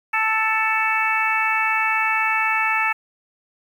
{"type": "harmonic tone with a mistuned harmonic", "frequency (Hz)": 440, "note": "A4", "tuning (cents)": 0, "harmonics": [2, 3, 4, 5, 6], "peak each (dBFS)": [-24, -24, -24, -24, -24], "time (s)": [0.13, 2.93], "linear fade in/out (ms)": 10, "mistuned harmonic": 5, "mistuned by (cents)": 25, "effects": ["8-bit"]}